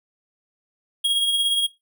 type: tone with tremolo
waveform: square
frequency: 3282 Hz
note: G#7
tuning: 21 cents flat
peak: -17 dBFS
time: 1.04-1.67 s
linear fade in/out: 10 ms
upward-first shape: triangle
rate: 17 Hz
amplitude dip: 45%
effects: noise-tail reverb RT60 0.2 s tail -18 dB re dry